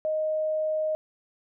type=tone; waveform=sine; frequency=622.3 Hz; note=D#5; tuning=in tune; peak=-24 dBFS; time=0.05-0.95 s; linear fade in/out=0 ms; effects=none